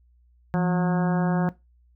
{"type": "harmonic tone with a mistuned harmonic", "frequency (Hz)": 181, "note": "F#3", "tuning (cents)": -38, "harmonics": [1, 2, 3, 4, 5, 6, 7, 8, 9], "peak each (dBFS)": [-21, -32, -32, -32, -34, -40, -41, -40, -39], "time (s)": [0.54, 1.49], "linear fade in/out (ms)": 0, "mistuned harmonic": 1, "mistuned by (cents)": -89, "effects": ["noise-tail reverb RT60 0.2 s tail -18 dB re dry", "added 60 Hz sine -56 dBFS peak until 1.95 s"]}